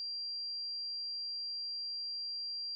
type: tone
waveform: sine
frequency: 4743 Hz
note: D8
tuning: 16 cents sharp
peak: -37 dBFS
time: 0-2.75 s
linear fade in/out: 0 ms
effects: none